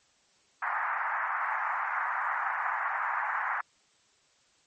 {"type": "band-pass noise", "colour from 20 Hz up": "pink", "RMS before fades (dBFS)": -31, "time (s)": [0.62, 3.61], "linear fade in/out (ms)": 5, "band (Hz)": [810, 1900], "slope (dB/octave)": 48, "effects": ["white hiss -66 dBFS RMS until 4.66 s", "MP3 32 kbps"]}